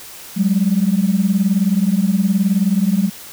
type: beating tone pair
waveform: sine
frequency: 186 / 205 Hz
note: F#3 / G#3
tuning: +9 / -22 cents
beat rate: 19 Hz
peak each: -15 dBFS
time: 0.36-3.1 s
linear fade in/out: 20 ms
effects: tanh soft clip ceiling -5 dBFS + white hiss -36 dBFS RMS until 3.32 s